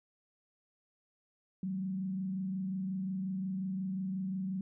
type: tone with frequency modulation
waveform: sine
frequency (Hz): 189.2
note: F#3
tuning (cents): +39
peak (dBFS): -33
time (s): 1.63-4.61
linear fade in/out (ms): 2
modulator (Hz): 25.6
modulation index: 0.41
effects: none